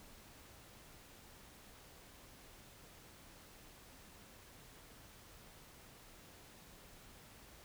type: silence
effects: pink hiss -59 dBFS RMS until 7.64 s